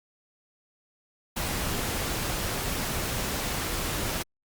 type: noise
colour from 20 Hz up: pink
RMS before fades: -30 dBFS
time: 1.36-4.23 s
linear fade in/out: 10 ms
effects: Opus 48 kbps